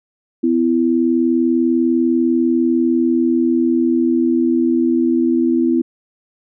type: tone pair together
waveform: sine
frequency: 253.1 / 333.2 Hz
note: B3 / E4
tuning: +43 / +19 cents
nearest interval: perfect fourth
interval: 476 cents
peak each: -15 dBFS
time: 0.43-5.82 s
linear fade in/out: 10 ms
effects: none